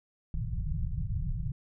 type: low-pass noise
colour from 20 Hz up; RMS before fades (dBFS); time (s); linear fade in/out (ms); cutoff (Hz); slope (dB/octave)
pink; -32; 0.34-1.52; 2; 170; 96
effects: none